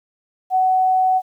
sine tone, 748 Hz, F#5, 19 cents sharp, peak -13 dBFS, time 0.5-1.22 s, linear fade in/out 50 ms, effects 9-bit

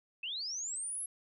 sine linear sweep, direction up, 2555 to 11175 Hz, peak -36 dBFS, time 0.23-1.06 s, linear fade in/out 5 ms, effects none

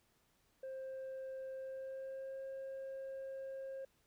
sine tone with pitch glide, 528 to 536 Hz, C5 to C5, +16 to +42 cents, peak -40 dBFS, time 0.63-3.85 s, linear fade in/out 5 ms, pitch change +26 cents, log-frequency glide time 1.56-2.42 s, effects tanh soft clip ceiling -42 dBFS + pink hiss -75 dBFS RMS until 4.06 s

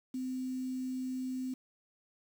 sine tone with quantisation, 257.4 Hz, C4, 28 cents flat, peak -34 dBFS, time 0.14-1.54 s, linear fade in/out 5 ms, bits 9, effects none

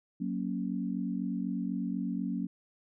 sine chord, F# major, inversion none, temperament equal, 185 / 233.1 / 277.2 Hz, F#3 / A#3 / C#4, 0 / 0 / 0 cents, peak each -34 / -35 / -36 dBFS, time 0.2-2.47 s, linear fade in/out 10 ms, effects none

